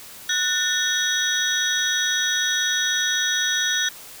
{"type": "tone cluster", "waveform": "sine", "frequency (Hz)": [1475, 1796, 3333, 3764, 5920], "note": ["F#6", "A6", "G#7", "A#7", "F#8"], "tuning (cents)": [-6, 35, 5, 16, 0], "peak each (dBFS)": -26, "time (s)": [0.29, 3.89], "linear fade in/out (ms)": 5, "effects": ["white hiss -41 dBFS RMS until 4.2 s"]}